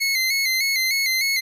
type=tone with vibrato; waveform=25% pulse; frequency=2128 Hz; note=C7; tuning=29 cents sharp; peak=-15 dBFS; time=0-1.41 s; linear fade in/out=20 ms; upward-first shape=square; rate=3.3 Hz; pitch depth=49 cents each way; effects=none